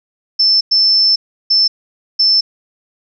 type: tone bursts at uneven times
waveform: sine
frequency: 5300 Hz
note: E8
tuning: 9 cents sharp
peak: -8 dBFS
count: 4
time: 0.39-0.61 / 0.71-1.16 / 1.5-1.68 / 2.19-2.41 s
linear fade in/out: 10 ms
effects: none